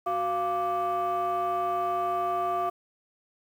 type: tone cluster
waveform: sine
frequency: 370.3 / 695 / 1172 Hz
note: F#4 / F5 / D6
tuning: +1 / -9 / -4 cents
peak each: -32 / -26 / -28 dBFS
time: 0.06-2.7 s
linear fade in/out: 10 ms
effects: tanh soft clip ceiling -21 dBFS + 9-bit